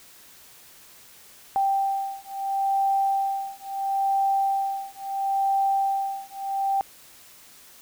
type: beating tone pair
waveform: sine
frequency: 784 / 784.74 Hz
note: G5 / G5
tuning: 0 / +2 cents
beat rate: 0.74 Hz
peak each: -25 dBFS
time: 1.56-6.81 s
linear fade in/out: 0 ms
effects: white hiss -50 dBFS RMS until 7.81 s